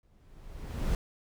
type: noise with exponential growth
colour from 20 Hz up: brown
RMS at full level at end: -26 dBFS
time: 0.03-0.95 s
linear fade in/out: 1 ms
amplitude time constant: 200 ms
effects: none